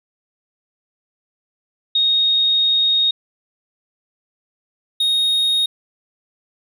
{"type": "tone pair in turn", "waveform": ["sine", "triangle"], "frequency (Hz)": [3729, 3729], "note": ["A#7", "A#7"], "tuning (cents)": [0, 0], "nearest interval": "unison", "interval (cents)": 0, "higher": "neither", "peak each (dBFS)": -13, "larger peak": "neither", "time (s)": [[1.95, 3.11], [5, 5.66]], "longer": "first", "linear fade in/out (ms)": 5, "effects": []}